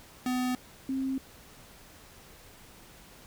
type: tone pair in turn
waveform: square / sine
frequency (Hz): 251.7 / 265.9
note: B3 / C4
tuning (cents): +33 / +28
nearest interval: minor second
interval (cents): 95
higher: second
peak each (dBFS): -28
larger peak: neither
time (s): 0.26-0.55 / 0.89-1.18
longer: neither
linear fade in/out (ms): 2
effects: pink hiss -53 dBFS RMS until 3.26 s